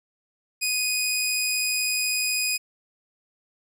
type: tone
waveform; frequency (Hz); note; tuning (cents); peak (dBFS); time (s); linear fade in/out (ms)
15% pulse; 2489; D#7; 0; -16; 0.61-2.58; 20
effects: none